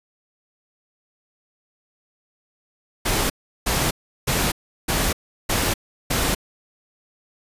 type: noise bursts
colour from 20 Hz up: pink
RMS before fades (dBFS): -21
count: 6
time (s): 3.05-6.35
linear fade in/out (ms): 10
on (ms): 250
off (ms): 360
effects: resampled to 32000 Hz